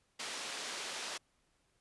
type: band-pass noise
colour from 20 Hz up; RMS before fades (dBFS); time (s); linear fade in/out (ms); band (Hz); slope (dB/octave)
white; -42; 0.19-1.18; 10; 300 to 5500; 12
effects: pink hiss -75 dBFS RMS until 1.8 s + resampled to 24000 Hz